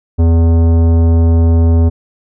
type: tone with tanh clipping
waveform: sine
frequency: 83 Hz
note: E2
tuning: 12 cents sharp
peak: -8 dBFS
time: 0.18-1.9 s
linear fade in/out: 20 ms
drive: 15 dB
effects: none